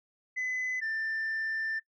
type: tone pair in turn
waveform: sine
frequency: 2016 / 1781 Hz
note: B6 / A6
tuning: +35 / +21 cents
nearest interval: major second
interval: 214 cents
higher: first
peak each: -28 dBFS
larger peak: neither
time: 0.36-0.81 / 0.81-1.8 s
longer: second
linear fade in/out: 20 ms
effects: noise-tail reverb RT60 0.1 s tail -24 dB re dry + tanh soft clip ceiling -28 dBFS